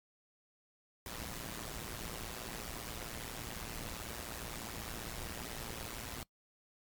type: noise with amplitude modulation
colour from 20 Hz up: pink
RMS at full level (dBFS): -40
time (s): 1.06-6.23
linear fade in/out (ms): 2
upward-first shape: sine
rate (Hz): 115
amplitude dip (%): 80
effects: noise-tail reverb RT60 0.1 s tail -21 dB re dry + MP3 96 kbps